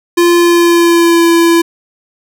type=tone with pitch glide; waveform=square; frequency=345.9 to 336.8 Hz; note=F4 to E4; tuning=-17 to +37 cents; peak=-6 dBFS; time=0.17-1.62 s; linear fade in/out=10 ms; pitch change=-46 cents; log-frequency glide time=0.36-1.25 s; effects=none